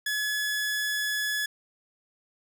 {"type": "tone", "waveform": "sawtooth", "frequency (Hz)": 1702, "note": "G#6", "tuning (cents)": 42, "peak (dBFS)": -23, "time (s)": [0.06, 1.46], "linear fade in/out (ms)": 5, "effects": []}